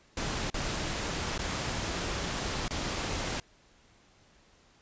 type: noise with dropouts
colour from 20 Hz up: pink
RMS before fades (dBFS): -33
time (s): 0.17-3.4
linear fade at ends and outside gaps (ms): 2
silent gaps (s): 0.501-0.542 / 1.379-1.391 / 2.681-2.707
effects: pink hiss -62 dBFS RMS until 4.81 s + resampled to 16000 Hz